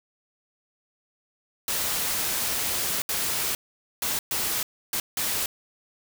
white noise bursts at uneven times, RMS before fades -27 dBFS, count 6, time 1.68-3.02 / 3.09-3.55 / 4.02-4.19 / 4.31-4.63 / 4.93-5 / 5.17-5.46 s, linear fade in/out 2 ms, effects none

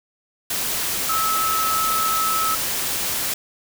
sine tone in noise, 1299 Hz, E6, 26 cents flat, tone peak -20 dBFS, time 1.09-2.55 s, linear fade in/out 5 ms, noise white, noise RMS -24 dBFS, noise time 0.5-3.34 s, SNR +1 dB, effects none

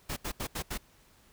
pink noise bursts, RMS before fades -35 dBFS, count 5, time 0.09-0.778 s, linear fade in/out 10 ms, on 76 ms, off 77 ms, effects pink hiss -62 dBFS RMS until 1.32 s

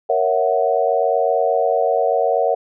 sine chord, F# dominant seventh, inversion first, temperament equal, 466.2 / 554.4 / 659.3 / 740 Hz, A#4 / C#5 / E5 / F#5, 0 / 0 / 0 / 0 cents, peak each -20 dBFS, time 0.09-2.55 s, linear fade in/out 10 ms, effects none

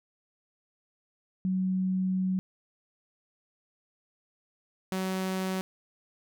sine / sawtooth tone pair in turn, 186.8 / 188.1 Hz, F#3 / F#3, +17 / +29 cents, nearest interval unison, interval 12 cents, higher second, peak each -25 / -25 dBFS, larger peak neither, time 1.45-2.39 / 4.92-5.61 s, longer first, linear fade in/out 0 ms, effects none

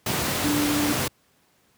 sine tone in noise, 293.7 Hz, D4, in tune, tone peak -22 dBFS, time 0.44-0.93 s, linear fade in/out 5 ms, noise pink, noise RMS -25 dBFS, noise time 0.06-1.08 s, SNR 0 dB, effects pink hiss -63 dBFS RMS until 1.77 s + high-pass 100 Hz 12 dB/octave

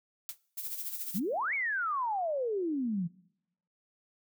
blue noise with exponential decay, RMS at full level -34 dBFS, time 0.29-0.38 s, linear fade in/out 1 ms, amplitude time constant 19 ms
violet noise with tremolo, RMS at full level -36 dBFS, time 0.57-1.2 s, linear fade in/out 10 ms, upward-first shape sine, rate 14 Hz, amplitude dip 55%
sine exponential two-way sweep, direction up then down, 164.81 to 2294 to 164.81 Hz, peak -29 dBFS, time 1.14-3.08 s, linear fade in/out 20 ms, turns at 1.54 s
effects noise-tail reverb RT60 0.8 s tail -23 dB re dry

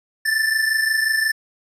square tone pair together, 1760 / 1785.6 Hz, A6 / A6, 0 / +25 cents, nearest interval unison, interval 25 cents, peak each -19 / -24 dBFS, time 0.25-1.32 s, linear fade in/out 10 ms, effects resampled to 32000 Hz

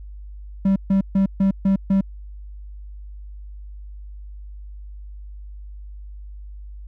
triangle tone bursts, 194.2 Hz, G3, 16 cents flat, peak -12 dBFS, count 6, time 0.65-2.01 s, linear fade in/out 5 ms, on 110 ms, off 140 ms, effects added 50 Hz sine -34 dBFS peak until 6.87 s

